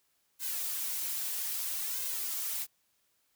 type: noise with flanger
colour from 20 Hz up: blue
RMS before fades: -35 dBFS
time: 0.39-2.67 s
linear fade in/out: 50 ms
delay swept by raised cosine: 1.9 to 6.1 ms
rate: 0.61 Hz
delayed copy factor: +0.9
effects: white hiss -74 dBFS RMS until 3.35 s